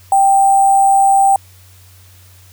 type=tone with sample-and-hold; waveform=sine; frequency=784 Hz; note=G5; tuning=in tune; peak=-7 dBFS; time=0.12-1.36 s; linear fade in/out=2 ms; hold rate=8820 Hz; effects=added 92 Hz sine -42 dBFS peak until 2.52 s + white hiss -47 dBFS RMS until 2.52 s